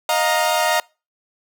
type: chord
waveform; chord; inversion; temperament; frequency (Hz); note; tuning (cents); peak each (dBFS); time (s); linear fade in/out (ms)
sawtooth; Eb suspended second; none; equal with one note detuned; 622.3 / 708.2 / 932.3; Eb5 / F5 / Bb5; 0 / +24 / 0; -17; 0.09-0.8; 2
effects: noise-tail reverb RT60 0.3 s tail -25 dB re dry